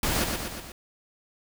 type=noise with echo; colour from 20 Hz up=pink; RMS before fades=-26 dBFS; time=0.03-0.24 s; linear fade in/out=2 ms; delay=120 ms; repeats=4; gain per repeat=-4 dB; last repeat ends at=0.72 s; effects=none